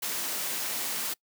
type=high-pass noise; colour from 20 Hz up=white; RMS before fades=-32 dBFS; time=0.02-1.14 s; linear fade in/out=10 ms; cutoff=180 Hz; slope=12 dB/octave; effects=noise-tail reverb RT60 0.1 s tail -24 dB re dry